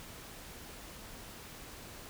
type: silence
effects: pink hiss -49 dBFS RMS until 2.09 s